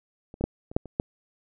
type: clicks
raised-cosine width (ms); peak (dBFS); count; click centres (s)
2; -29 / -18 / -10 / -27 / -7 / -27 / -10; 7; 0.341 / 0.41 / 0.44 / 0.715 / 0.765 / 0.857 / 0.999
effects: none